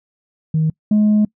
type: tone pair in turn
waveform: sine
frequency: 157.6 / 211.1 Hz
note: D#3 / G#3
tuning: +23 / +29 cents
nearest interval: perfect fourth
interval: 506 cents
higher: second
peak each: -12 / -8 dBFS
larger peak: second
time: 0.54-0.7 / 0.91-1.25 s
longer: second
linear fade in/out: 5 ms
effects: noise-tail reverb RT60 0.1 s tail -25 dB re dry + tanh soft clip ceiling -9 dBFS